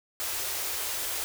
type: band-stop noise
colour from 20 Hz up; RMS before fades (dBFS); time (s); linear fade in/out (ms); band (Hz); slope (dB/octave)
white; -32; 0.2-1.24; 0; 110 to 310; 48
effects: none